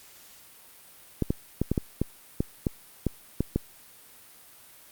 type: clicks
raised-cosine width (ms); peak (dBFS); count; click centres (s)
3; -11; 11; 1.223 / 1.305 / 1.616 / 1.716 / 1.778 / 2.016 / 2.405 / 2.668 / 3.067 / 3.406 / 3.56
effects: white hiss -52 dBFS RMS until 4.91 s + Opus 48 kbps